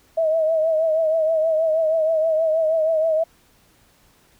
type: tone with vibrato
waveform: sine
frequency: 639 Hz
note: D#5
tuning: 46 cents sharp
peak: -16 dBFS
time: 0.17-3.24 s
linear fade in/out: 10 ms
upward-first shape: triangle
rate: 6.3 Hz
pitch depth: 63 cents each way
effects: pink hiss -57 dBFS RMS until 4.39 s